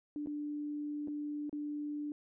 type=tone with dropouts; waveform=sine; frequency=295.1 Hz; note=D4; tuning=8 cents sharp; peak=-36 dBFS; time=0.16-2.12 s; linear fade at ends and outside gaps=1 ms; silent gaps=0.261-0.271 / 1.075-1.082 / 1.495-1.528 s; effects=none